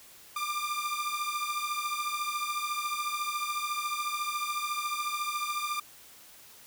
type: beating tone pair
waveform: sawtooth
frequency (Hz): 1187 / 1201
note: D6 / D6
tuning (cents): +18 / +38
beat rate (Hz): 14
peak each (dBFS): -30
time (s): 0.36-5.8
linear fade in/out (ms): 5
effects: white hiss -53 dBFS RMS until 6.66 s